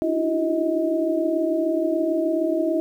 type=tone cluster; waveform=sine; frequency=294.4 / 306.4 / 333.1 / 370.2 / 633 Hz; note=D4 / D#4 / E4 / F#4 / D#5; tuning=+4 / -27 / +18 / +1 / +30 cents; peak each=-31 / -30 / -22 / -31 / -24 dBFS; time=0.02-2.8 s; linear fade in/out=0 ms; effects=9-bit